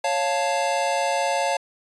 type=chord; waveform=square; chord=Db augmented; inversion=none; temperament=equal; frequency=554.4 / 698.5 / 880 Hz; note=Db5 / F5 / A5; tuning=0 / 0 / 0 cents; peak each=-26 dBFS; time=0.04-1.57 s; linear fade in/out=5 ms; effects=resampled to 22050 Hz